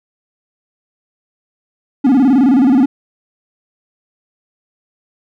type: tone with vibrato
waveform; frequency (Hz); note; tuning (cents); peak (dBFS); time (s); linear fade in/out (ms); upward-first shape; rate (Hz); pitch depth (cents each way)
triangle; 261.6; C4; 0; -5; 2.04-2.86; 10; square; 19; 130
effects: none